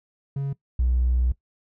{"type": "tone pair in turn", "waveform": "triangle", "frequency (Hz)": [138.6, 61.74], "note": ["C#3", "B1"], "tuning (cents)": [0, 0], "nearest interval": "octave + major second", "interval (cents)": 1400, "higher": "first", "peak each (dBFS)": [-22, -15], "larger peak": "second", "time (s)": [[0.36, 0.53], [0.79, 1.32]], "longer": "second", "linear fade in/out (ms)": 5, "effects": ["noise-tail reverb RT60 0.1 s tail -20 dB re dry", "tanh soft clip ceiling -15 dBFS"]}